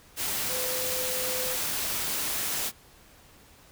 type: tone in noise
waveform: sine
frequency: 509 Hz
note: C5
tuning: 48 cents flat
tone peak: -34 dBFS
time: 0.48-1.57 s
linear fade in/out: 50 ms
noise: white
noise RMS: -30 dBFS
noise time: 0.16-2.72 s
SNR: -7 dB
effects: pink hiss -55 dBFS RMS until 3.71 s